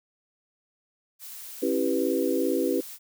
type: noise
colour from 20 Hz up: blue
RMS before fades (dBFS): -41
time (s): 1.19-2.99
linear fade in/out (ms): 50
type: chord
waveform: sine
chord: C# half-diminished seventh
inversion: none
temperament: equal with one note detuned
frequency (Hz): 271.8 / 329.6 / 392 / 493.9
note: C#4 / E4 / G4 / B4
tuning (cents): -34 / 0 / 0 / 0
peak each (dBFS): -28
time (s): 1.62-2.81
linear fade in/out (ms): 10
effects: none